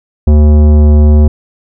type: tone with tanh clipping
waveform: sine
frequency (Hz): 74.9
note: D2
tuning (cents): +35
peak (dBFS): -4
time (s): 0.27-1.28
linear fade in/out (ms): 5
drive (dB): 15
effects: none